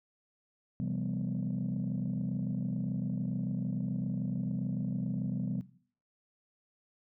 sine chord, C major seventh, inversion none, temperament equal with one note detuned, 130.81 / 169.06 / 196 / 246.9 Hz, C3 / E3 / G3 / B3, 0 / +44 / 0 / 0 cents, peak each -35 / -36 / -35 / -37 dBFS, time 0.8-5.61 s, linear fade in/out 0 ms, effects noise-tail reverb RT60 0.5 s tail -17 dB re dry + tanh soft clip ceiling -26 dBFS

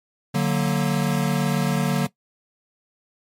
square chord, D augmented, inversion none, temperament equal, 146.83 / 185 / 233.1 Hz, D3 / F#3 / A#3, 0 / 0 / 0 cents, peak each -23 / -24 / -26 dBFS, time 0.34-2.07 s, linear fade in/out 10 ms, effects noise-tail reverb RT60 0.1 s tail -18 dB re dry + MP3 64 kbps

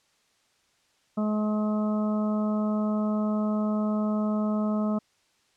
harmonic tone, 212.4 Hz, G#3, 39 cents sharp, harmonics 1 / 2 / 3 / 4 / 5 / 6, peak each -24 / -38 / -33 / -44 / -41 / -39 dBFS, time 1.17-4.99 s, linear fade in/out 10 ms, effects white hiss -67 dBFS RMS until 5.56 s + low-pass 7000 Hz 12 dB/octave

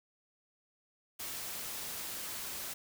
white noise, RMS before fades -41 dBFS, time 1.19-2.74 s, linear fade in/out 10 ms, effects none

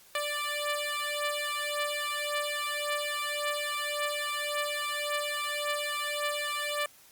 10% pulse beating tone pair, 587.3 / 589.1 Hz, D5 / D5, 0 / +5 cents, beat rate 1.8 Hz, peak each -25 dBFS, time 0.15-6.86 s, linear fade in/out 2 ms, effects white hiss -57 dBFS RMS until 7.11 s + Opus 48 kbps

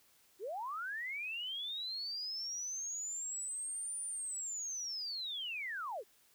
sine linear two-way sweep, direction up then down, 339.4 to 9397 to 349.3 Hz, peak -38 dBFS, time 0.39-6.04 s, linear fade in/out 50 ms, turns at 4.02 s, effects white hiss -68 dBFS RMS until 6.34 s

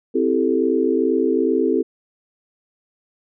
sine chord, A minor seventh, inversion first, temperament equal, 261.6 / 329.6 / 392 / 440 Hz, C4 / E4 / G4 / A4, 0 / 0 / 0 / 0 cents, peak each -21 dBFS, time 0.14-1.83 s, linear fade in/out 20 ms, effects none

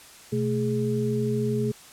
sine tone cluster, 126.4 / 219 / 417.1 Hz, B2 / A3 / G#4, +41 / -8 / +7 cents, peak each -27 dBFS, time 0.32-1.72 s, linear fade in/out 10 ms, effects white hiss -48 dBFS RMS until 1.92 s + low-pass 11000 Hz 12 dB/octave

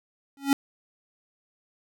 square tone with exponential growth, 277.2 Hz, C#4, in tune, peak -15 dBFS, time 0.37-0.53 s, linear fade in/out 1 ms, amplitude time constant 34 ms, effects none

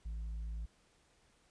triangle tone with tanh clipping, 55 Hz, A1, in tune, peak -39 dBFS, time 0.05-0.66 s, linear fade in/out 10 ms, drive 8 dB, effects pink hiss -70 dBFS RMS until 1.5 s + resampled to 22050 Hz

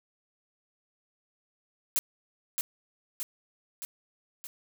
blue noise with echo, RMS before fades -26 dBFS, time 1.96-1.99 s, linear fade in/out 0 ms, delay 620 ms, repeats 4, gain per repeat -4 dB, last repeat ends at 4.47 s, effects none

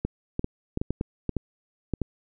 clicks, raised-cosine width 3 ms, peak -13 dBFS, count 11, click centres 0.05 / 0.394 / 0.444 / 0.774 / 0.815 / 0.906 / 1.011 / 1.293 / 1.367 / 1.937 / 2.017 s, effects none

